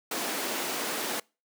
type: high-pass noise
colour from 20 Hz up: pink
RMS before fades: -32 dBFS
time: 0.11-1.2 s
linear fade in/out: 5 ms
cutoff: 250 Hz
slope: 24 dB/octave
effects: noise-tail reverb RT60 0.3 s tail -26 dB re dry